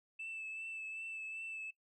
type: tone with vibrato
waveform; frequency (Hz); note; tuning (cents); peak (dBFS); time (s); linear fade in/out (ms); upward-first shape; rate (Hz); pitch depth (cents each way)
sine; 2637; E7; 0; -40; 0.19-1.71; 10; triangle; 2.6; 26
effects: noise-tail reverb RT60 0.1 s tail -19 dB re dry + tanh soft clip ceiling -39 dBFS